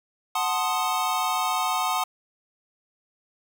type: chord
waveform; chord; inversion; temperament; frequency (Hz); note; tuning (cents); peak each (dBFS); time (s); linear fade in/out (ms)
square; F# diminished seventh; none; equal; 740 / 880 / 1046.5 / 1244.5; F#5 / A5 / C6 / Eb6; 0 / 0 / 0 / 0; -29 / -30 / -30 / -29; 0.35-2.04; 5
effects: none